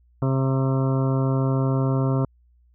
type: harmonic tone with a mistuned harmonic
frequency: 133.3 Hz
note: C3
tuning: 33 cents sharp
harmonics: 1 / 2 / 3 / 4 / 5 / 7 / 8 / 9 / 10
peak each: -20 / -26 / -30 / -32 / -34 / -37 / -38 / -39 / -40 dBFS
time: 0.22-2.25 s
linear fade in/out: 2 ms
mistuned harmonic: 9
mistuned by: -20 cents
effects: added 60 Hz sine -55 dBFS peak until 2.74 s